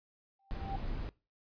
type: tone with exponential growth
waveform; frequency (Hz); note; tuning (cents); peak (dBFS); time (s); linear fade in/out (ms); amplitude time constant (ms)
sine; 784; G5; 0; -34; 0.39-0.76; 5; 79
type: noise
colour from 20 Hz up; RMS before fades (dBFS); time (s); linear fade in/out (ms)
brown; -38; 0.51-1.09; 0
effects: noise-tail reverb RT60 0.3 s tail -21 dB re dry + resampled to 11025 Hz